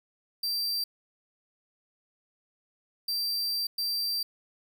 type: tone bursts at uneven times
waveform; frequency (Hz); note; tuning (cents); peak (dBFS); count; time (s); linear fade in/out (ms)
45% pulse; 4699; D8; 0; -27; 3; 0.43-0.84 / 3.08-3.67 / 3.78-4.23; 5
effects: 10-bit